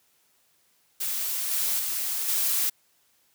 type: noise with level steps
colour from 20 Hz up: blue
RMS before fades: -29 / -26 / -29 / -25 dBFS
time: 1-2.7 s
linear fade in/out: 10 ms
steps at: 1.51 / 1.79 / 2.28 s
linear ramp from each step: 5 ms
effects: white hiss -66 dBFS RMS until 3.34 s + high-pass 60 Hz 12 dB/octave